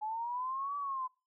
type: linear two-way sweep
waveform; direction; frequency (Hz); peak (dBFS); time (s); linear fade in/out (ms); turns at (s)
sine; up then down; 845 to 1154 to 1012; -34; 0.01-1.08; 20; 0.77
effects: noise-tail reverb RT60 0.3 s tail -23 dB re dry